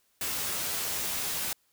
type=noise with comb filter; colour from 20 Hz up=white; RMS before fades=-32 dBFS; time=0.21-1.53 s; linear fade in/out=2 ms; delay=12 ms; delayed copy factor=+0.5; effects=white hiss -70 dBFS RMS until 1.72 s